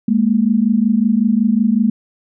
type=tone pair together; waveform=sine; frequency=207.7 / 233.1 Hz; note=G#3 / A#3; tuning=0 / 0 cents; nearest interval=major second; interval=200 cents; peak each=-14 dBFS; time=0.08-1.9 s; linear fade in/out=5 ms; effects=none